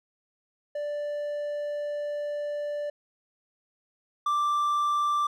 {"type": "tone pair in turn", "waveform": "triangle", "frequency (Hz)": [587, 1176], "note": ["D5", "D6"], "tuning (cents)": [-1, 2], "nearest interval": "octave", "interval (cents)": 1203, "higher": "second", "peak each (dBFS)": [-27, -21], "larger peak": "second", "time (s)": [[0.75, 2.9], [4.26, 5.27]], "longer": "first", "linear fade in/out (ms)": 5, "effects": []}